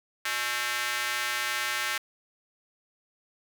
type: tone with high-pass filter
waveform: square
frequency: 121.3 Hz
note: B2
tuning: 31 cents flat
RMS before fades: -30 dBFS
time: 0.25-1.98 s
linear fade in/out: 5 ms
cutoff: 1700 Hz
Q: 1.6
effects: none